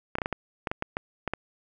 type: clicks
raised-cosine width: 0.5 ms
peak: -13 dBFS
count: 11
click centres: 0.154 / 0.185 / 0.218 / 0.259 / 0.327 / 0.672 / 0.715 / 0.824 / 0.969 / 1.277 / 1.336 s
effects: none